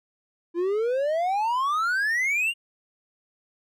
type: exponential sweep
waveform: triangle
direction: up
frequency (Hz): 333.5 to 2873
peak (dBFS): -20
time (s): 0.54-2.54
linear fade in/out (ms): 50
effects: none